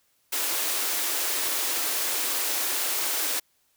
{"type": "high-pass noise", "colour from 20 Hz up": "white", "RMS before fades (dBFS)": -27, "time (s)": [0.32, 3.4], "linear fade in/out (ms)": 10, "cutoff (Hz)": 270, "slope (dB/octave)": 96, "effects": ["white hiss -68 dBFS RMS until 3.76 s"]}